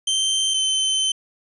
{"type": "tone pair in turn", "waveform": "sawtooth", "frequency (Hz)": [3122, 3079], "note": ["G7", "G7"], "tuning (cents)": [-8, -32], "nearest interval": "unison", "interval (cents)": 24, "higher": "first", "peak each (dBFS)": -15, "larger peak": "neither", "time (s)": [[0.07, 0.54], [0.54, 1.12]], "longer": "second", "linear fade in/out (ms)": 5, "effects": ["resampled to 24000 Hz"]}